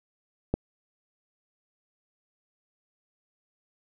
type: click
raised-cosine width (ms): 2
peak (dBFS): -11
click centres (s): 0.54
effects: none